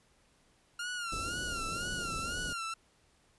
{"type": "tone with vibrato", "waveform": "sawtooth", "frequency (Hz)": 1396.9, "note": "F6", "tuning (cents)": 0, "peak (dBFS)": -32, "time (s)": [0.79, 2.74], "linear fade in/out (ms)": 5, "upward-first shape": "sine", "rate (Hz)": 2, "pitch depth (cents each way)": 92}
{"type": "band-stop noise", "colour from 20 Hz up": "pink", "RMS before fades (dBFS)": -41, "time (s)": [1.12, 2.53], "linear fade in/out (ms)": 2, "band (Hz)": [580, 5000], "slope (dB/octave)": 24}
{"effects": ["pink hiss -68 dBFS RMS until 3.38 s", "resampled to 24000 Hz"]}